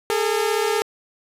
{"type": "tone pair together", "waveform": "sawtooth", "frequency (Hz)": [412.7, 448.9], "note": ["G#4", "A4"], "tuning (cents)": [-11, 35], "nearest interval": "minor second", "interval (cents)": 146, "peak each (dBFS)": -18, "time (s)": [0.1, 0.82], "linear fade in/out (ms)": 0, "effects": ["resampled to 32000 Hz"]}